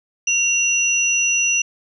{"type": "tone pair together", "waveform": "sine", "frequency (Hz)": [2760, 5916], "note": ["F7", "F#8"], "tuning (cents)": [-21, -1], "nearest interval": "octave + minor second", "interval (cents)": 1320, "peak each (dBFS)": -18, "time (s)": [0.27, 1.62], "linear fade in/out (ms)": 5, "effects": []}